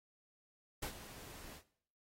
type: noise with ADSR envelope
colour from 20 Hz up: pink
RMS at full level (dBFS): -40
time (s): 0.82-1.63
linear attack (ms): 9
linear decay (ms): 88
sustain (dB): -13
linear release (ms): 80
effects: noise-tail reverb RT60 0.6 s tail -18 dB re dry + AAC 48 kbps